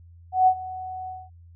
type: tone with ADSR envelope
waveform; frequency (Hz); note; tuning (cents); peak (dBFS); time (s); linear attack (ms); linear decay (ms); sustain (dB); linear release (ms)
sine; 745; F#5; +12; -12; 0.32-1.3; 150; 71; -19; 220
effects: added 85 Hz sine -46 dBFS peak until 1.55 s